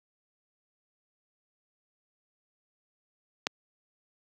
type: click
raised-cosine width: 0.2 ms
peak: -9 dBFS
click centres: 3.469 s
effects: high-pass 200 Hz 12 dB/octave